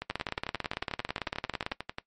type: two click trains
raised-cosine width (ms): 0.3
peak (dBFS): -14 / -18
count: 30 / 23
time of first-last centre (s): 0.1-1.72 / 0.02-1.984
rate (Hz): 17.9 / 11.2
effects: noise-tail reverb RT60 0.1 s tail -18 dB re dry + MP3 48 kbps